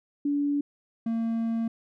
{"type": "tone pair in turn", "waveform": ["sine", "triangle"], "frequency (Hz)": [287.3, 228], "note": ["D4", "A#3"], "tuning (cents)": [-38, -38], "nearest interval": "major third", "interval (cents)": 400, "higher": "first", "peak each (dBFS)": -23, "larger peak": "neither", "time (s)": [[0.25, 0.61], [1.06, 1.68]], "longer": "second", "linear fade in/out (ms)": 5, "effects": []}